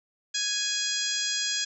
harmonic tone with a mistuned harmonic, 830.6 Hz, G#5, in tune, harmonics 2 / 3 / 4 / 5 / 6 / 7 / 8 / 9, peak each -35 / -39 / -32 / -36 / -32 / -38 / -33 / -37 dBFS, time 0.34-1.65 s, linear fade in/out 10 ms, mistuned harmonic 6, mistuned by -19 cents, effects none

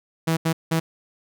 sawtooth tone bursts at uneven times, 162.8 Hz, E3, 21 cents flat, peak -15 dBFS, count 3, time 0.27-0.37 / 0.45-0.53 / 0.71-0.8 s, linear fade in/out 10 ms, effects none

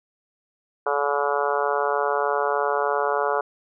harmonic tone, 143.3 Hz, D3, 42 cents flat, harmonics 3 / 4 / 5 / 6 / 7 / 8 / 9 / 10, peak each -26 / -27 / -28 / -29 / -29 / -30 / -31 / -31 dBFS, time 0.86-3.41 s, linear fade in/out 5 ms, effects none

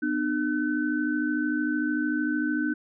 sine tone cluster, 249.2 / 302.5 / 1515 Hz, B3 / D#4 / F#6, +16 / -49 / +40 cents, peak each -29 / -26 / -31 dBFS, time 0.02-2.74 s, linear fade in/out 10 ms, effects none

